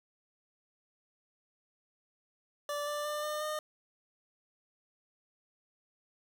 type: tone with pitch steps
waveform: 25% pulse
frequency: 583 / 589.8 / 596.6 / 603.6 / 610.6 Hz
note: D5 / D5 / D5 / D5 / D#5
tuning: -13 / +7 / +27 / +47 / -33 cents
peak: -30 dBFS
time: 2.69-3.59 s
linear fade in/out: 2 ms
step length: 180 ms
effects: 11-bit